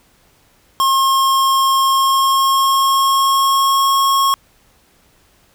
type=tone with pitch glide; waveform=square; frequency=1075 to 1091.3 Hz; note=C6 to C#6; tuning=+47 to -27 cents; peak=-12 dBFS; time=0.8-4.34 s; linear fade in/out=0 ms; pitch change=+26 cents; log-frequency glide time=1.81-3.89 s; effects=pink hiss -54 dBFS RMS until 5.54 s